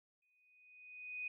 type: tone with exponential growth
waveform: sine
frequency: 2490 Hz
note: D#7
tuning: 1 cent sharp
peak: -38 dBFS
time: 0.22-1.28 s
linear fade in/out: 5 ms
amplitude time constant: 230 ms
effects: none